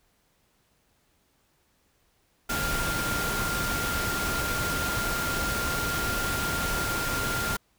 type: tone in noise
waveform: sine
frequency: 1396.9 Hz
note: F6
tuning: in tune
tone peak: -30 dBFS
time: 2.49-7.57 s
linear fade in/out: 10 ms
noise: pink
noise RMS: -30 dBFS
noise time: 2.49-7.57 s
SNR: -3 dB
effects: pink hiss -68 dBFS RMS until 7.78 s